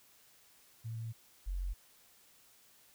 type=tone pair in turn; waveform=sine; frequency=113.5 / 45.21 Hz; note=A#2 / F#1; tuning=-46 / -39 cents; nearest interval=octave + major third; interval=1593 cents; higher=first; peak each=-38 / -34 dBFS; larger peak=second; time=0.84-1.13 / 1.46-1.74 s; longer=first; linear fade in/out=20 ms; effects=white hiss -64 dBFS RMS until 2.94 s